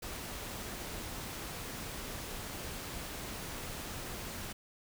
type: noise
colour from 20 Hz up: pink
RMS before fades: -42 dBFS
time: 0.02-4.53 s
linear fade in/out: 10 ms
effects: none